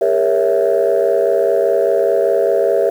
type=chord; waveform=sine; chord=G diminished seventh; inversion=none; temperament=equal with one note detuned; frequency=401.2 / 466.2 / 554.4 / 659.3 Hz; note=G4 / Bb4 / Db5 / Fb5; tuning=+40 / 0 / 0 / 0 cents; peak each=-16 dBFS; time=0.01-2.9 s; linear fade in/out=5 ms; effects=tanh soft clip ceiling -5 dBFS + 7-bit